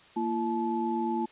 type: tone cluster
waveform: sine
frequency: 230.9 / 339.6 / 865 Hz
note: A#3 / F4 / A5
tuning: -16 / -48 / -30 cents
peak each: -31 dBFS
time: 0.16-1.26 s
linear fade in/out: 10 ms
effects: white hiss -55 dBFS RMS until 1.31 s + resampled to 8000 Hz